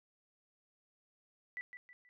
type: tone with echo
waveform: sine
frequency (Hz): 1975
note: B6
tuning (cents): 0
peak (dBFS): -39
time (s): 1.57-1.61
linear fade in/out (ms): 0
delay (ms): 160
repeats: 3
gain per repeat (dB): -8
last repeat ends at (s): 2.09
effects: none